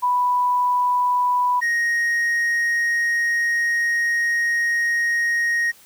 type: tone pair in turn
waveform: sine / triangle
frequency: 987.8 / 1872.3 Hz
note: B5 / A#6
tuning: 0 / +7 cents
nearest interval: major seventh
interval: 1107 cents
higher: second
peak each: -16 dBFS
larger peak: neither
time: 0.02-1.61 / 1.61-5.72 s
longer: second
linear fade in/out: 20 ms
effects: white hiss -50 dBFS RMS until 5.85 s